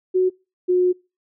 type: tone pair in turn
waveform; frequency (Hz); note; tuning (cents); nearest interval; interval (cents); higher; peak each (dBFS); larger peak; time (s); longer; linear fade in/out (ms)
sine; 370 / 362.2; F#4 / F#4; 0 / -37; unison; 37; first; -14; neither; 0.14-0.3 / 0.68-0.93; second; 20
effects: noise-tail reverb RT60 0.3 s tail -26 dB re dry